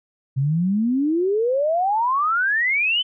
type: exponential sweep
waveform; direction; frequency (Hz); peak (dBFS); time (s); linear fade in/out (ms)
sine; up; 129.1 to 3098; -17; 0.36-3.03; 20
effects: none

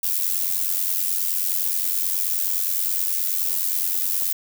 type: noise with amplitude modulation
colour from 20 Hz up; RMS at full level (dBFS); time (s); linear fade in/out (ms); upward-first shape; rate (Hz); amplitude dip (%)
violet; -20; 0.03-4.33; 5; sine; 89.5; 70
effects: none

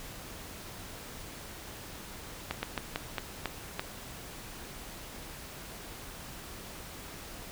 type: slowing click train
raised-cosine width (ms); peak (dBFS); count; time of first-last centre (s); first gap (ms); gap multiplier
0.3; -15; 7; 2.51-3.795; 120; 1.23
effects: pink hiss -45 dBFS RMS until 7.51 s

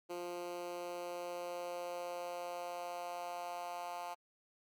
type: tone with high-pass filter sweep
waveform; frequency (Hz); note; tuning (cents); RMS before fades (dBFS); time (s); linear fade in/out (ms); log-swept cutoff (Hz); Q
10% pulse; 175.4; F3; +8; -43; 0.09-4.15; 20; 380 to 780; 2.9
effects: Opus 48 kbps

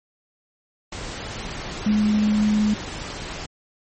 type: tone in noise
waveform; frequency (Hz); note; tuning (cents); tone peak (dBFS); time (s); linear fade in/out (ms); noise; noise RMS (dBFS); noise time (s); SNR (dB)
sine; 211.4; G#3; +31; -16; 1.86-2.74; 5; pink; -32; 0.92-3.46; +13
effects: low-pass 9000 Hz 12 dB/octave + MP3 32 kbps

